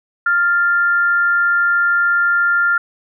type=tone pair together; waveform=sine; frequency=1396.9 / 1760 Hz; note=F6 / A6; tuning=0 / 0 cents; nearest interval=major third; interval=400 cents; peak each=-12 / -24 dBFS; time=0.26-2.78 s; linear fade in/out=5 ms; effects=none